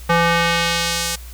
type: tone with band-pass filter sweep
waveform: square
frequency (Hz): 169.2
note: E3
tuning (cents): +45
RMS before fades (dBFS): -18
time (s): 0.09-1.16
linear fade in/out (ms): 10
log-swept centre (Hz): 1200 to 8000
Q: 0.79
effects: added 60 Hz sine -33 dBFS peak until 1.33 s + white hiss -43 dBFS RMS until 1.33 s